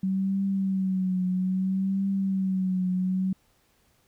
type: tone with vibrato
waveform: sine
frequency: 189.3 Hz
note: F#3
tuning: 40 cents sharp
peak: -23 dBFS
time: 0.03-3.33 s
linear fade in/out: 5 ms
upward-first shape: triangle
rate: 0.61 Hz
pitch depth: 62 cents each way
effects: pink hiss -66 dBFS RMS until 4.07 s